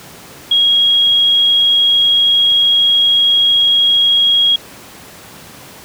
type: tone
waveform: sine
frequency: 3291 Hz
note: G#7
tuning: 16 cents flat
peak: -8 dBFS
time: 0.51-4.56 s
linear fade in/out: 5 ms
effects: pink hiss -36 dBFS RMS until 5.84 s + high-pass 100 Hz 12 dB/octave